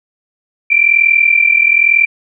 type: tone pair together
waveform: sine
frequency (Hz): 2335 / 2376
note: D7 / D7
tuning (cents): -11 / +20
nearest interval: unison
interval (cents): 31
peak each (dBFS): -10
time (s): 0.7-2.06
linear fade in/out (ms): 10
effects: none